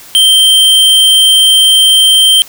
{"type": "tone", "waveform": "square", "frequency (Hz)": 3136, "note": "G7", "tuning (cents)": 0, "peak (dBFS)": -4, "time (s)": [0.15, 2.42], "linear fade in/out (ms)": 0, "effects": ["white hiss -34 dBFS RMS until 2.48 s"]}